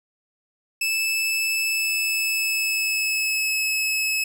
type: tone with pitch glide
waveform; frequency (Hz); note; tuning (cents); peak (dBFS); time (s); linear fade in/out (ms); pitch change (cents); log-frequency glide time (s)
sawtooth; 2624 to 2585; E7 to E7; -9 to -34; -18; 0.81-4.24; 5; -25; 1.65-3.56
effects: none